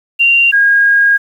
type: tone pair in turn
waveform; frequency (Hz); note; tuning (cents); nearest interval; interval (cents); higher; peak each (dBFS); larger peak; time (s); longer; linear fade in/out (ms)
sine; 2768 / 1630.5; F7 / G#6; -16 / -32; major sixth; 916; first; -6; neither; 0.19-0.52 / 0.52-1.18; second; 20
effects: 7-bit